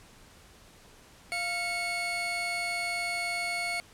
35% pulse tone pair together, 696.5 / 2201 Hz, F5 / C#7, -5 / -13 cents, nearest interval octave + minor sixth, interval 1992 cents, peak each -34 / -29 dBFS, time 1.32-3.8 s, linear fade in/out 0 ms, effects pink hiss -55 dBFS RMS until 3.93 s + low-pass 11000 Hz 12 dB/octave

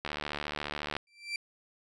click train, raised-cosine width 0.3 ms, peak -18 dBFS, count 69, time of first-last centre 0.05-0.966 s, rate 74.2 Hz
30% pulse tone with exponential growth, 2349 Hz, D7, in tune, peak -27 dBFS, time 1.07-1.36 s, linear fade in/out 2 ms, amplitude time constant 62 ms
effects resampled to 22050 Hz

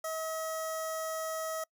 15% pulse tone with notch filter, 640 Hz, D#5, 49 cents sharp, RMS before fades -36 dBFS, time 0.04-1.64 s, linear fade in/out 5 ms, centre 2500 Hz, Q 0.75, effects noise-tail reverb RT60 0.1 s tail -26 dB re dry

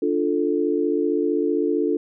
sine chord, D minor, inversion none, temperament equal, 293.7 / 349.2 / 440 Hz, D4 / F4 / A4, 0 / 0 / 0 cents, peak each -23 dBFS, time 0.02-1.97 s, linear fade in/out 5 ms, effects none

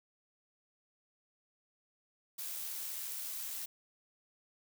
blue noise with amplitude modulation, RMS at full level -40 dBFS, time 2.38-3.66 s, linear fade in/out 10 ms, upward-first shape sine, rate 78.7 Hz, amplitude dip 25%, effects none

